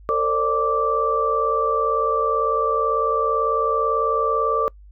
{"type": "tone cluster", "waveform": "sine", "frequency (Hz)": [452.8, 533, 591, 1169], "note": ["A4", "C5", "D5", "D6"], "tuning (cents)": [50, 32, 11, -8], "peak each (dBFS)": [-22, -27, -27, -20], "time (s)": [0.09, 4.68], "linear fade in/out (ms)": 0, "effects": ["noise-tail reverb RT60 0.1 s tail -25 dB re dry", "added 50 Hz sine -42 dBFS peak until 4.91 s"]}